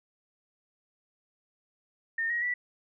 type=tone with pitch steps; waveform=sine; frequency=1824 / 1890.5 / 1959.4 Hz; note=A#6 / A#6 / B6; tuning=-38 / +24 / -14 cents; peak=-27 dBFS; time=2.18-2.54 s; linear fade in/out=5 ms; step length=120 ms; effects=none